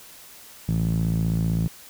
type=tone with band-pass filter; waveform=sawtooth; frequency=55.6 Hz; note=A1; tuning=19 cents sharp; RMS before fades=-23 dBFS; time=0.68-1.68 s; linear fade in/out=5 ms; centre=150 Hz; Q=4.1; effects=white hiss -46 dBFS RMS until 1.89 s